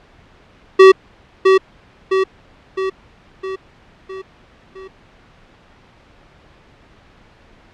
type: tone with echo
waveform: square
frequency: 381.4 Hz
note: G4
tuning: 47 cents flat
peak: -3 dBFS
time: 0.79-0.92 s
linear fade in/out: 10 ms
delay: 660 ms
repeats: 6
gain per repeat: -5 dB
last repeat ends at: 4.88 s
effects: pink hiss -48 dBFS RMS until 7.73 s + low-pass 3000 Hz 12 dB/octave